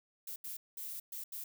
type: noise bursts at uneven times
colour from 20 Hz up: violet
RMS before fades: -43 dBFS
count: 5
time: 0.27-0.36 / 0.44-0.57 / 0.77-1 / 1.12-1.24 / 1.32-1.44 s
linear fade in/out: 5 ms
effects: none